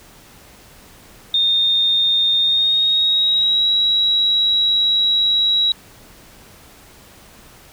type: tone with pitch glide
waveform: sine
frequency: 3657 to 3874 Hz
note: A#7 to B7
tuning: -34 to -34 cents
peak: -13 dBFS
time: 1.34-5.72 s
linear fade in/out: 2 ms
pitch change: +100 cents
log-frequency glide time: 2.38-3.68 s
effects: pink hiss -45 dBFS RMS until 7.72 s